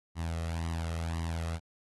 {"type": "tone with flanger", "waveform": "sawtooth", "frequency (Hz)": 82.8, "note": "E2", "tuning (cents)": 8, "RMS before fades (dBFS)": -34, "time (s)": [0.15, 1.6], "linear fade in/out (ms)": 50, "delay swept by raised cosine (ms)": [1, 1.58], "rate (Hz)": 1.9, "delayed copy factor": 0.6, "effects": ["AAC 32 kbps"]}